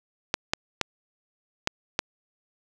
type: clicks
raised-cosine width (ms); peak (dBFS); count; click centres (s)
0.2; -5; 5; 0.341 / 0.535 / 0.813 / 1.674 / 1.991
effects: none